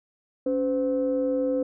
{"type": "tone pair together", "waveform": "sine", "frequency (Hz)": [279.6, 511], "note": ["C#4", "C5"], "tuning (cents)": [15, -41], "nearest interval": "minor seventh", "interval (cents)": 1044, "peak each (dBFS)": [-25, -23], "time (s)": [0.46, 1.63], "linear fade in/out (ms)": 5, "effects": ["tanh soft clip ceiling -16 dBFS"]}